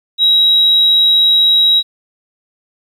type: tone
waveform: sine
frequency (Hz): 3844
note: B7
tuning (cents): -48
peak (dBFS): -6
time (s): 0.18-1.83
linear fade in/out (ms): 50
effects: tanh soft clip ceiling -2 dBFS + 8-bit